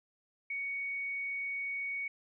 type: tone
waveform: sine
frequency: 2233 Hz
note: C#7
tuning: 12 cents sharp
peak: -34 dBFS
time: 0.5-2.08 s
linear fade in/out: 5 ms
effects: none